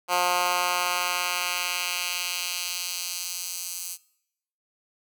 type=tone with high-pass filter sweep; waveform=10% pulse; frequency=178.2 Hz; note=F3; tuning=35 cents sharp; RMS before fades=-28 dBFS; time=0.08-3.98 s; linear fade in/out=50 ms; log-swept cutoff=790 to 7600 Hz; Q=0.99; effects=noise-tail reverb RT60 0.8 s tail -22 dB re dry